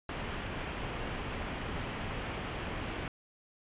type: low-pass noise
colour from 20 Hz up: pink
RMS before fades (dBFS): -38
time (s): 0.09-3.08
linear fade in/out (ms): 2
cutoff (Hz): 3300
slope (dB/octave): 48
effects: resampled to 8000 Hz